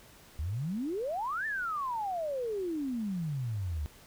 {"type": "exponential two-way sweep", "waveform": "sine", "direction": "up then down", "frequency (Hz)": [70.1, 1807, 70.1], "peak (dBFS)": -31, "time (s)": [0.39, 3.86], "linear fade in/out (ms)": 0, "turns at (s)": 1.46, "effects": ["pink hiss -56 dBFS RMS until 4.06 s"]}